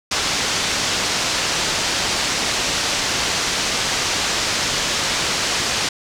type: low-pass noise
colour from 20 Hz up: white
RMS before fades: -21 dBFS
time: 0.11-5.89 s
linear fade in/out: 5 ms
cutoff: 6500 Hz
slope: 24 dB/octave
effects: none